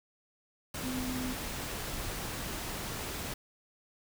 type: tone in noise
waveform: sine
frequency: 254.5 Hz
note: C4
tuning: 48 cents flat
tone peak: -35 dBFS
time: 0.83-1.33 s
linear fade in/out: 5 ms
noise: pink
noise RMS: -38 dBFS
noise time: 0.74-3.34 s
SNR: 0 dB
effects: none